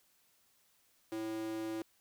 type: tone with high-pass filter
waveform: square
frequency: 110 Hz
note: A2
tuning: in tune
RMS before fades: -39 dBFS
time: 1.12-1.82 s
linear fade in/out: 0 ms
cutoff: 350 Hz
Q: 3.7
effects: white hiss -71 dBFS RMS until 2 s